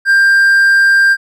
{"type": "tone", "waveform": "triangle", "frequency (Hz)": 1590, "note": "G6", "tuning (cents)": 24, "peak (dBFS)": -4, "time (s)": [0.05, 1.17], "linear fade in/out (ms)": 50, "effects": []}